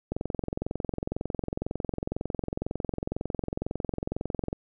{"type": "click train", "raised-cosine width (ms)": 2, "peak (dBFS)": -16, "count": 98, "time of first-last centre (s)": [0.12, 4.529], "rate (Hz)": 22, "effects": []}